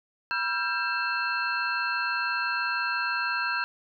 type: tone cluster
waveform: sine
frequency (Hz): 970 / 1361 / 1587 / 2660 / 4226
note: B5 / F6 / G6 / E7 / C8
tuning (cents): -31 / -45 / +21 / +15 / +16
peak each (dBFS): -34 / -31 / -29 / -33 / -37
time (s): 0.31-3.64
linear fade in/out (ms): 0
effects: none